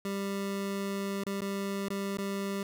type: tone with dropouts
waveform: 25% pulse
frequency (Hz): 197.8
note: G3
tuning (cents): +16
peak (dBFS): -28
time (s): 0.05-2.63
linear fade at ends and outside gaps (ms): 2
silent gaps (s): 1.237-1.265 / 1.407-1.417 / 1.885-1.903 / 2.172-2.184
effects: none